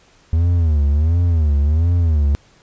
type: tone with vibrato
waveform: triangle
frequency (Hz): 78.9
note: D#2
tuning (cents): +25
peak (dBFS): -10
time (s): 0.33-2.35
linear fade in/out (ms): 0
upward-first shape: sine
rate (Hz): 1.4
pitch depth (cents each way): 180
effects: pink hiss -52 dBFS RMS until 2.62 s + resampled to 16000 Hz